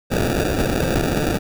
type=noise with sample-and-hold; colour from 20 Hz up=white; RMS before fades=-20 dBFS; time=0.1-1.39 s; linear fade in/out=20 ms; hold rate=1050 Hz; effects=none